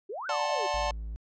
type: exponential two-way sweep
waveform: sine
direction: up then down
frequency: 356.6 to 1568 to 356.6 Hz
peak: -34 dBFS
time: 0.09-0.67 s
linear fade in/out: 10 ms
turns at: 0.27 s
type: chord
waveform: square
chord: D dominant seventh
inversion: none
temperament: just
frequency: 587.3 / 734.2 / 881 / 1057.2 Hz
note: D5 / F#5 / A5 / C6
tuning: 0 / -14 / +2 / +18 cents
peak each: -33 / -35 / -33 / -36 dBFS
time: 0.29-0.91 s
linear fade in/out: 2 ms
type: tone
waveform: triangle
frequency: 54.6 Hz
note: A1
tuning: 13 cents flat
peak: -32 dBFS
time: 0.74-1.16 s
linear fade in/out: 0 ms
effects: resampled to 16000 Hz